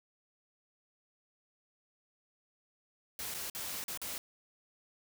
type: noise with dropouts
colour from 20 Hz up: white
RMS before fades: -40 dBFS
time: 3.19-4.18 s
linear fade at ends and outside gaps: 1 ms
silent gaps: 3.341-3.346 / 3.499-3.549 / 3.84-3.881 / 3.975-4.016 s
effects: none